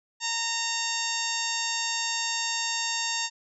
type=harmonic tone; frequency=920 Hz; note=A#5; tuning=23 cents flat; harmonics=1 / 2 / 3 / 4 / 5 / 6 / 7 / 8; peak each=-35 / -35 / -35 / -35 / -35 / -35 / -35 / -35 dBFS; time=0.2-3.3 s; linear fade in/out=50 ms; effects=none